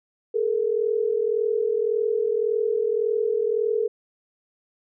sine tone pair together, 423 / 464.8 Hz, G#4 / A#4, +32 / -5 cents, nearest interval major second, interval 163 cents, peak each -23 dBFS, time 0.34-3.88 s, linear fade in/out 10 ms, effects none

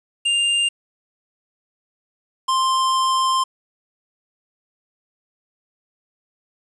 square tone pair in turn, 2800 / 1048.8 Hz, F7 / C6, +4 / +4 cents, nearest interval octave + perfect fourth, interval 1700 cents, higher first, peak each -17 / -17 dBFS, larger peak neither, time 0.25-0.69 / 2.48-3.44 s, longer second, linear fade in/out 10 ms, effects resampled to 24000 Hz + 8-bit

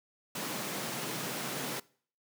pink high-pass noise, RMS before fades -37 dBFS, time 0.35-1.8 s, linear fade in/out 5 ms, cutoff 130 Hz, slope 48 dB/octave, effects noise-tail reverb RT60 0.5 s tail -23 dB re dry

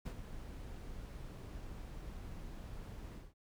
brown noise with ADSR envelope, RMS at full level -39 dBFS, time 0.05-3.34 s, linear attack 14 ms, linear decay 71 ms, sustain -8 dB, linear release 190 ms, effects none

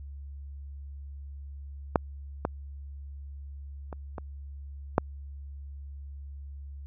clicks, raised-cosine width 1 ms, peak -6 / -12 / -24 / -22 / -6 dBFS, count 5, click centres 1.958 / 2.451 / 3.928 / 4.182 / 4.981 s, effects added 70 Hz sine -39 dBFS peak until 6.86 s

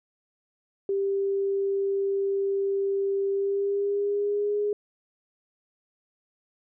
sine tone with pitch glide, 394.1 to 413.9 Hz, G4 to G#4, +9 to -6 cents, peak -23 dBFS, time 0.89-4.73 s, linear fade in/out 2 ms, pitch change +85 cents, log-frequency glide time 3.31-4.58 s, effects none

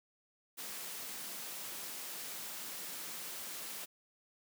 white high-pass noise, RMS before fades -44 dBFS, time 0.57-3.86 s, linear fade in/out 20 ms, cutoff 140 Hz, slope 96 dB/octave, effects none

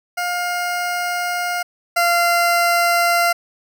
20% pulse tone pair in turn, 709 / 690.8 Hz, F5 / F5, +26 / -19 cents, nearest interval unison, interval 45 cents, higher first, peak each -15 / -9 dBFS, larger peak second, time 0.17-1.63 / 1.96-3.33 s, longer first, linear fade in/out 10 ms, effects none

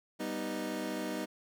25% pulse chord, G augmented, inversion none, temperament equal, 196 / 246.9 / 311.1 Hz, G3 / B3 / D#4, 0 / 0 / 0 cents, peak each -37 / -36 / -34 dBFS, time 0.19-1.26 s, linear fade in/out 20 ms, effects none

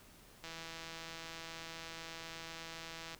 click train, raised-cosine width 0.2 ms, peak -29 dBFS, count 445, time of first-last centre 0.44-3.147 s, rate 164 Hz, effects pink hiss -60 dBFS RMS until 3.19 s

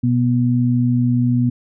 sine tone pair together, 123.47 / 244.1 Hz, B2 / B3, 0 / -20 cents, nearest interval octave, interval 1180 cents, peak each -16 dBFS, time 0.03-1.5 s, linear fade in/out 10 ms, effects none

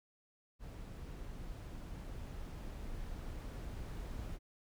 brown noise with level ramp, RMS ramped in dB -47 to -43 dBFS, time 0.59-4.39 s, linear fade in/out 50 ms, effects none

